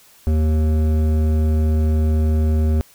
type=tone with hard clipping; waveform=sine; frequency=77.78 Hz; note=D#2; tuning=in tune; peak=-16 dBFS; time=0.27-2.81 s; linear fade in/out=0 ms; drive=12 dB; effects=white hiss -50 dBFS RMS until 2.94 s

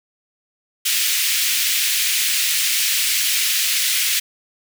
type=high-pass noise; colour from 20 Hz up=pink; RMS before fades=-19 dBFS; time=0.85-4.2 s; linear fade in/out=10 ms; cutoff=2200 Hz; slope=24 dB/octave; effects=none

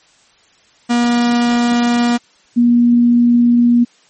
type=tone pair in turn; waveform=45% pulse / sine; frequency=239.3 / 239.3 Hz; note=A#3 / A#3; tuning=+46 / +46 cents; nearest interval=unison; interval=0 cents; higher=neither; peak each=-11 / -7 dBFS; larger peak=second; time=0.89-2.18 / 2.56-3.85 s; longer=neither; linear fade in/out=20 ms; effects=white hiss -51 dBFS RMS until 4.09 s + MP3 32 kbps

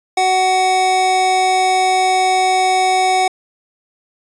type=tone pair together; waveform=square; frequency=373.7 / 747 Hz; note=F#4 / F#5; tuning=+17 / +16 cents; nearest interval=octave; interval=1199 cents; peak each=-22 / -13 dBFS; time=0.17-3.28 s; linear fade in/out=5 ms; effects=resampled to 22050 Hz

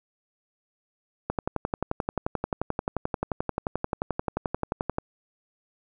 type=click train; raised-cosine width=1 ms; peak=-12 dBFS; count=43; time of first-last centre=1.3-4.984 s; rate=11.4 Hz; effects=none

